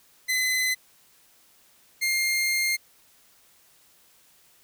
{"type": "tone pair in turn", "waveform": "sawtooth", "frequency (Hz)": [2028, 2117], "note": ["B6", "C7"], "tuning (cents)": [45, 20], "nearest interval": "minor second", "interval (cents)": 75, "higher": "second", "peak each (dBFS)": -19, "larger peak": "neither", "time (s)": [[0.28, 0.75], [2.01, 2.77]], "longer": "second", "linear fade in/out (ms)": 20, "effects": ["white hiss -59 dBFS RMS until 4.63 s"]}